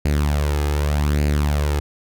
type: tone with flanger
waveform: sawtooth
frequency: 73.42 Hz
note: D2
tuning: in tune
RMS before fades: -19 dBFS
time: 0.05-1.8 s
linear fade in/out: 5 ms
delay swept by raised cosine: 0.43 to 2.43 ms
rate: 0.84 Hz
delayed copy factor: +0.6
effects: none